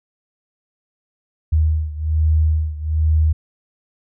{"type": "beating tone pair", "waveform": "sine", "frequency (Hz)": [77.78, 78.98], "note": ["D#2", "D#2"], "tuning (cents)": [0, 26], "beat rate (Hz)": 1.2, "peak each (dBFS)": [-16, -19], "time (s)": [1.52, 3.33], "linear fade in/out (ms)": 10, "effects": []}